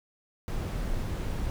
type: noise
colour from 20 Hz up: brown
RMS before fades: -31 dBFS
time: 0.48-1.5 s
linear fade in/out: 0 ms
effects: none